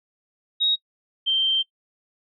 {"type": "tone pair in turn", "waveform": "sine", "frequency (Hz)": [3781, 3138], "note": ["A#7", "G7"], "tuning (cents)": [24, 1], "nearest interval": "minor third", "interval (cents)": 323, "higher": "first", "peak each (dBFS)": -18, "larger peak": "neither", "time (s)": [[0.6, 0.76], [1.26, 1.63]], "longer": "second", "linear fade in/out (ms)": 20, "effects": ["noise-tail reverb RT60 0.1 s tail -21 dB re dry"]}